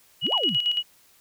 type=tone with tremolo; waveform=sine; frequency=2911 Hz; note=F#7; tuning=29 cents flat; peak=-19 dBFS; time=0.21-0.83 s; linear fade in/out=50 ms; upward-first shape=square; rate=8.9 Hz; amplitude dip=60%
type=exponential two-way sweep; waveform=sine; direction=up then down; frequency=104.9 to 1114 to 104.9 Hz; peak=-27 dBFS; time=0.22-0.58 s; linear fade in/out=50 ms; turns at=0.34 s
effects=white hiss -58 dBFS RMS until 1.2 s